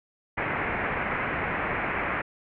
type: low-pass noise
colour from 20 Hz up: white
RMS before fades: -29 dBFS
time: 0.37-2.22 s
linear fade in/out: 10 ms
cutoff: 2300 Hz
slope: 48 dB/octave
effects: none